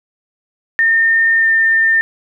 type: tone with pitch glide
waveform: sine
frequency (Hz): 1818 to 1804.4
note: A#6 to A6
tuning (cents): -44 to +43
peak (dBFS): -9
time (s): 0.79-2.01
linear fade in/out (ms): 0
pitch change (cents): -13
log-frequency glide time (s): 1.38-1.46
effects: none